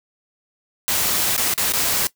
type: noise with dropouts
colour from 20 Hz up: white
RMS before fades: -20 dBFS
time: 0.88-2.07 s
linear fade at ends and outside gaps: 0 ms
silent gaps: 1.365-1.378 / 1.539-1.578 / 1.722-1.736 s
effects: noise-tail reverb RT60 0.1 s tail -18 dB re dry